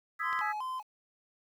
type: chord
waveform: sine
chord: E major seventh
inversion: third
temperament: equal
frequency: 1244.5 / 1318.5 / 1661.2 / 1975.5 Hz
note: D#6 / E6 / G#6 / B6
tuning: 0 / 0 / 0 / 0 cents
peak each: -37 / -36 / -37 / -37 dBFS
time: 0.19-0.53 s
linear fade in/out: 20 ms
type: tone with vibrato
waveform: triangle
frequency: 935 Hz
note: A#5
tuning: 5 cents sharp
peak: -32 dBFS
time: 0.22-0.83 s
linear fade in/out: 50 ms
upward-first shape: square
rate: 2.6 Hz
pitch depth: 170 cents each way
type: clicks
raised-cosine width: 0.2 ms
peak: -28 dBFS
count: 2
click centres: 0.329 / 0.391 s
effects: 10-bit